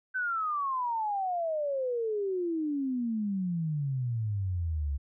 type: exponential sweep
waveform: sine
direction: down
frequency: 1541 to 67.9 Hz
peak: -28 dBFS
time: 0.14-4.98 s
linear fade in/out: 20 ms
effects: none